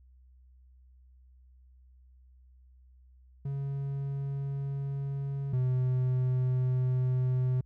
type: tone pair in turn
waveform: triangle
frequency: 138.59 / 127.54 Hz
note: C#3 / C3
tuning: 0 / -44 cents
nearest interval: minor second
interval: 144 cents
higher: first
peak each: -29 / -23 dBFS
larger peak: second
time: 3.45-5.53 / 5.53-7.61 s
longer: neither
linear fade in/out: 5 ms
effects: added 63 Hz sine -55 dBFS peak until 7.65 s